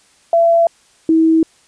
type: tone pair in turn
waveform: sine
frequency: 673 / 322.8 Hz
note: E5 / E4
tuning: +36 / -36 cents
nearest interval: octave + minor second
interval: 1272 cents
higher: first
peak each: -8 dBFS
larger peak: neither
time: 0.33-0.67 / 1.09-1.43 s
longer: neither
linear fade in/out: 2 ms
effects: white hiss -52 dBFS RMS until 1.67 s + resampled to 22050 Hz